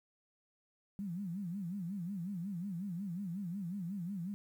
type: tone with vibrato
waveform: sine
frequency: 185.2 Hz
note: F#3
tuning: 2 cents sharp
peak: -37 dBFS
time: 0.99-4.34 s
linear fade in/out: 0 ms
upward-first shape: sine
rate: 5.5 Hz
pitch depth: 190 cents each way
effects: 11-bit